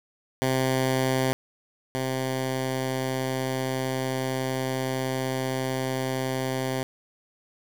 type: tone pair in turn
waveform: 10% pulse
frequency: 130.81 / 130.81 Hz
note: C3 / C3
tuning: 0 / 0 cents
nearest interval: unison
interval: 0 cents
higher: neither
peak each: -14 / -18 dBFS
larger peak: first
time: 0.42-1.33 / 1.95-6.83 s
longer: second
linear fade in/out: 0 ms
effects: 8-bit